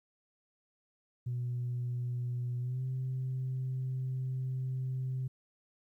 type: tone with pitch glide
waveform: sine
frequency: 122.6 to 129.74 Hz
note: B2 to C3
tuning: -12 to -14 cents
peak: -31 dBFS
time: 1.26-5.28 s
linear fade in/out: 10 ms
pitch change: +98 cents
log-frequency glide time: 2.59-2.83 s
effects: tanh soft clip ceiling -29 dBFS + 12-bit